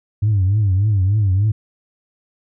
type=tone with vibrato; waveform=sine; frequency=100 Hz; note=G2; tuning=35 cents sharp; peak=-11 dBFS; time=0.22-1.52 s; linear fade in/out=10 ms; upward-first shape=triangle; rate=3.4 Hz; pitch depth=170 cents each way; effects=tanh soft clip ceiling -10 dBFS